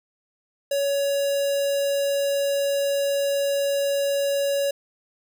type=tone with notch filter; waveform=square; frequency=561 Hz; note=C#5; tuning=21 cents sharp; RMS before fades=-23 dBFS; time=0.71-4.71 s; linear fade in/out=5 ms; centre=1900 Hz; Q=1.7; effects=none